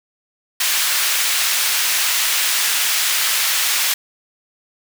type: high-pass noise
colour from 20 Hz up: pink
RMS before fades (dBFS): -18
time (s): 0.6-3.94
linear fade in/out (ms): 5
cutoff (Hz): 1900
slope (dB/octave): 12
effects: none